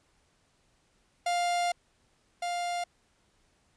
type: tone pair in turn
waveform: 45% pulse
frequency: 701 / 701 Hz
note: F5 / F5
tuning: +6 / +6 cents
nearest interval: unison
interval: 0 cents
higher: neither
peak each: -26 / -30 dBFS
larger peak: first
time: 1.26-1.72 / 2.42-2.84 s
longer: first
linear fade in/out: 5 ms
effects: pink hiss -69 dBFS RMS until 3.76 s + resampled to 22050 Hz